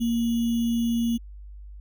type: tone with sample-and-hold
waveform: sine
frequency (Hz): 233.1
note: A#3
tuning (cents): 0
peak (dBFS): -21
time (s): 0-1.18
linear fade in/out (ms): 20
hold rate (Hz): 3150
effects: added 50 Hz sine -39 dBFS peak until 1.8 s